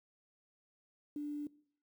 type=tone with quantisation; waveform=sine; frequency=293.7 Hz; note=D4; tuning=in tune; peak=-37 dBFS; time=1.16-1.47 s; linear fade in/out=2 ms; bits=11; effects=noise-tail reverb RT60 0.6 s tail -21 dB re dry